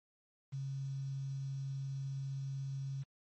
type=tone with quantisation; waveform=sine; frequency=136.2 Hz; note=C#3; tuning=30 cents flat; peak=-37 dBFS; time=0.52-3.04 s; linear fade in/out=20 ms; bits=10; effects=MP3 32 kbps